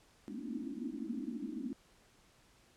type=band-pass noise; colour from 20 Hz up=pink; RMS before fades=-41 dBFS; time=0.28-1.73 s; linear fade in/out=0 ms; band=210 to 330 Hz; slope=96 dB/octave; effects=pink hiss -66 dBFS RMS until 2.76 s + low-pass 10000 Hz 12 dB/octave